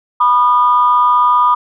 sine tone pair together, 984 / 1219.2 Hz, B5 / D#6, -7 / -36 cents, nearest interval major third, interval 371 cents, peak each -10 dBFS, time 0.2-1.55 s, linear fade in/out 10 ms, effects tanh soft clip ceiling 0 dBFS

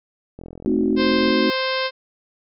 click train, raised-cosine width 2 ms, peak -23 dBFS, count 40, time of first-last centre 0.39-1.303 s, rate 42.7 Hz
sine chord, A diminished seventh, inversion none, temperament equal, 220 / 261.6 / 311.1 / 370 Hz, A3 / C4 / Eb4 / Gb4, 0 / 0 / 0 / 0 cents, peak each -22 dBFS, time 0.66-1.5 s, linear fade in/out 0 ms
harmonic tone, 523.3 Hz, C5, in tune, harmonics 1 / 2 / 3 / 4 / 5 / 6 / 7 / 8 / 9 / 10, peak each -24 / -27 / -29 / -30 / -31 / -32 / -32 / -33 / -34 / -34 dBFS, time 0.96-1.91 s, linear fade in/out 50 ms
effects none

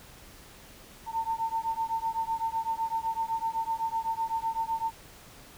sine beating tone pair, 899 / 906.9 Hz, A5 / A#5, +37 / -48 cents, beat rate 7.9 Hz, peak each -31 dBFS, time 1.06-4.92 s, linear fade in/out 50 ms, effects pink hiss -51 dBFS RMS until 5.57 s

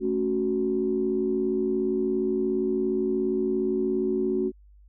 sine chord, F# minor, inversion first, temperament equal, 220 / 277.2 / 370 Hz, A3 / C#4 / F#4, 0 / 0 / 0 cents, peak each -29 / -29 / -24 dBFS, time 0-4.52 s, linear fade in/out 50 ms, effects tanh soft clip ceiling -13 dBFS + added 50 Hz sine -50 dBFS peak until 4.88 s

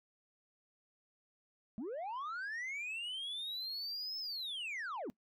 sine linear two-way sweep, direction up then down, 196 to 5274 to 196 Hz, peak -36 dBFS, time 1.78-5.1 s, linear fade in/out 0 ms, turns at 4.19 s, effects noise-tail reverb RT60 0.1 s tail -22 dB re dry + tanh soft clip ceiling -38 dBFS

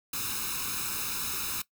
white noise with comb filter, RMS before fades -33 dBFS, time 0.13-1.62 s, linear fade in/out 5 ms, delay 0.77 ms, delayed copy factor +0.85, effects noise-tail reverb RT60 0.1 s tail -19 dB re dry

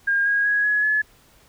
sine tone with pitch steps, 1615 / 1638.5 / 1662.3 / 1686.5 / 1711 Hz, G#6 / G#6 / G#6 / G#6 / A6, -49 / -24 / +1 / +26 / -49 cents, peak -17 dBFS, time 0.07-1.02 s, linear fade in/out 10 ms, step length 190 ms, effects pink hiss -55 dBFS RMS until 1.48 s

